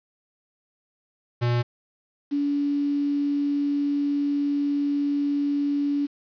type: tone pair in turn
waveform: square / sine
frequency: 120.3 / 286.1 Hz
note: B2 / D4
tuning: -45 / -45 cents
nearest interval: octave + minor third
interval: 1500 cents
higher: second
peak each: -21 dBFS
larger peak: neither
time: 1.41-1.63 / 2.31-6.07 s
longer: second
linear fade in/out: 20 ms
effects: resampled to 11025 Hz + 8-bit